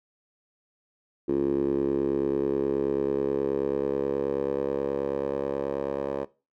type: tone with band-pass filter sweep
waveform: 10% pulse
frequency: 69.3 Hz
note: C#2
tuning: in tune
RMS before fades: -27 dBFS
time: 1.28-6.25 s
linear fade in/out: 10 ms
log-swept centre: 350 to 580 Hz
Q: 4
effects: noise-tail reverb RT60 0.3 s tail -19 dB re dry